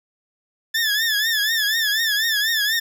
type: tone with vibrato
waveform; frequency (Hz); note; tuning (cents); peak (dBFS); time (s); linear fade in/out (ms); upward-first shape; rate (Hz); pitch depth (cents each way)
20% pulse; 1746; A6; -14; -13; 0.74-2.8; 10; triangle; 4.1; 120
effects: none